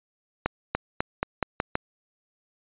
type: accelerating click train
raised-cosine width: 0.5 ms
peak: -8 dBFS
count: 7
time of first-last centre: 0.46-1.754 s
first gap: 290 ms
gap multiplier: 0.88
effects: resampled to 8000 Hz